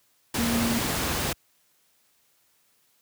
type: tone in noise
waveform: sine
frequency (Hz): 233.1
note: A#3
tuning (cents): 0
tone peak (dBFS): -24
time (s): 0.38-0.79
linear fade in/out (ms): 5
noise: pink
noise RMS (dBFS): -27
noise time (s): 0.34-1.33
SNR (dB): 0
effects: white hiss -66 dBFS RMS until 3.01 s + high-pass 60 Hz 12 dB/octave